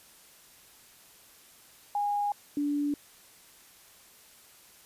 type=tone pair in turn; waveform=sine; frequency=820 / 289.9 Hz; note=G#5 / D4; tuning=-22 / -22 cents; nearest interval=octave + tritone; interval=1800 cents; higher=first; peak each=-26 dBFS; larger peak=neither; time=1.95-2.32 / 2.57-2.94 s; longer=neither; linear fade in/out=2 ms; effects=white hiss -56 dBFS RMS until 4.85 s + resampled to 32000 Hz

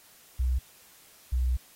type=tone pair in turn; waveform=sine; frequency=63.2 / 62.62 Hz; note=B1 / B1; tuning=+41 / +25 cents; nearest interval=unison; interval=16 cents; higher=first; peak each=-23 dBFS; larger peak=neither; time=0.39-0.59 / 1.32-1.57 s; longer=second; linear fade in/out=10 ms; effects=white hiss -56 dBFS RMS until 1.75 s + AAC 48 kbps

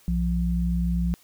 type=tone pair together; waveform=sine; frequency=61.45 / 173.8 Hz; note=B1 / F3; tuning=-8 / -8 cents; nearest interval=octave + tritone; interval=1800 cents; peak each=-24 dBFS; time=0.08-1.14 s; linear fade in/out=0 ms; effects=white hiss -57 dBFS RMS until 1.23 s

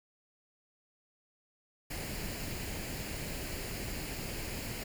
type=noise with comb filter; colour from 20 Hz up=pink; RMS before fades=-39 dBFS; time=1.9-4.84 s; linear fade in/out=10 ms; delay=0.42 ms; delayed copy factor=+0.5; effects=none

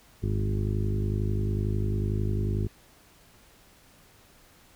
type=harmonic tone with a mistuned harmonic; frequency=51.1 Hz; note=G#1; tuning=27 cents flat; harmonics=1 / 2 / 3 / 4 / 5 / 6 / 7 / 8; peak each=-30 / -27 / -37 / -35 / -42 / -42 / -37 / -41 dBFS; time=0.22-2.68 s; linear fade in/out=20 ms; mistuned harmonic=1; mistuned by=-70 cents; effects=pink hiss -57 dBFS RMS until 4.75 s

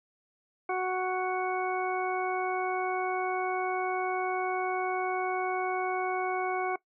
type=harmonic tone; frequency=370 Hz; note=F#4; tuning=in tune; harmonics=1 / 2 / 3 / 4 / 6; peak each=-32 / -31 / -36 / -39 / -38 dBFS; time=0.69-6.76 s; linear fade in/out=5 ms; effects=noise-tail reverb RT60 0.1 s tail -20 dB re dry

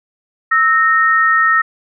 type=tone pair together; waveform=sine; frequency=1307 / 1848.4 Hz; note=E6 / A#6; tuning=-15 / -15 cents; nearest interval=tritone; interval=600 cents; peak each=-12 dBFS; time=0.51-1.62 s; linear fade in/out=10 ms; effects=none

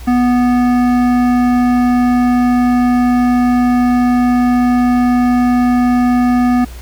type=tone with hard clipping; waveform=triangle; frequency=246 Hz; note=B3; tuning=7 cents flat; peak=-11 dBFS; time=0.07-6.65 s; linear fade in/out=10 ms; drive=17 dB; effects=added 60 Hz sine -28 dBFS peak until 6.81 s + pink hiss -38 dBFS RMS until 6.81 s

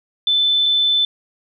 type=tone pair in turn; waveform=sine; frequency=3520 / 3520 Hz; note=A7 / A7; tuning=0 / 0 cents; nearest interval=unison; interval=0 cents; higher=neither; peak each=-13 dBFS; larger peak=neither; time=0.27-0.66 / 0.66-1.05 s; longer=neither; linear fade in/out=2 ms; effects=none

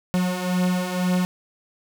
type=beating tone pair; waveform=45% pulse; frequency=180 / 182 Hz; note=F#3 / F#3; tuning=-47 / -28 cents; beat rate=2 Hz; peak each=-26 / -22 dBFS; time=0.14-1.25 s; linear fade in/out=0 ms; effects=none

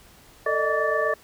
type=tone cluster; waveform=sine; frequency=445.2 / 597 / 625 / 1146 / 1763 Hz; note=A4 / D5 / D#5 / D6 / A6; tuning=+20 / +28 / +8 / -43 / +3 cents; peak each=-27 dBFS; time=0.46-1.14 s; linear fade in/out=5 ms; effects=pink hiss -52 dBFS RMS until 1.23 s

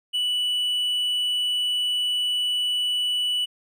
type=tone; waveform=triangle; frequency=2960 Hz; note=F#7; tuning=in tune; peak=-20 dBFS; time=0.13-3.46 s; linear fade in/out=20 ms; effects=none

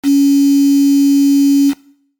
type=tone with quantisation; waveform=sine; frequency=280 Hz; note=C#4; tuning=18 cents sharp; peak=-6 dBFS; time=0.03-1.74 s; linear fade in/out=50 ms; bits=4; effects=noise-tail reverb RT60 0.6 s tail -20 dB re dry + MP3 96 kbps

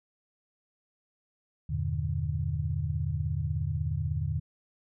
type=chord; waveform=sine; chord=E half-diminished seventh; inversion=none; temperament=just; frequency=82.41 / 98.89 / 118.67 / 148.33 Hz; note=E2 / G2 / Bb2 / D3; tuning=0 / +16 / +31 / +18 cents; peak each=-32 / -35 / -35 / -32 dBFS; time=1.69-4.4 s; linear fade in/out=10 ms; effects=none

